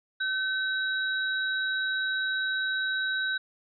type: tone pair together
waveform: sine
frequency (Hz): 1530 / 3855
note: G6 / B7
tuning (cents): -42 / -43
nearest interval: octave + major third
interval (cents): 1599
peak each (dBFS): -27 / -33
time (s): 0.2-3.38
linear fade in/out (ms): 10
effects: none